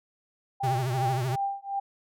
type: tone with tremolo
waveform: sine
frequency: 793 Hz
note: G5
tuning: 20 cents sharp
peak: -24 dBFS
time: 0.6-1.8 s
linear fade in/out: 10 ms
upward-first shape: triangle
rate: 2.7 Hz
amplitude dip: 100%
type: tone with vibrato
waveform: square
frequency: 126.7 Hz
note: B2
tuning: 45 cents sharp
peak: -27 dBFS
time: 0.63-1.36 s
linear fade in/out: 10 ms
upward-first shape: triangle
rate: 13 Hz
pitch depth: 130 cents each way
effects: none